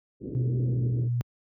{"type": "low-pass noise", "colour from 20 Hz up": "white", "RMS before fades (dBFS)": -35, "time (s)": [0.2, 1.09], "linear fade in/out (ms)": 50, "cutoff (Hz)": 420, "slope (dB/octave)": 48}
{"type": "tone with pitch glide", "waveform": "sine", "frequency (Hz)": [124.7, 120.52], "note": ["B2", "B2"], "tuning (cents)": [17, -42], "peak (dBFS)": -23, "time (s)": [0.35, 1.21], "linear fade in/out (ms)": 0, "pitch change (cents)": -59, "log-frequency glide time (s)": [0.68, 1.06]}
{"effects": ["high-pass 80 Hz 12 dB/octave"]}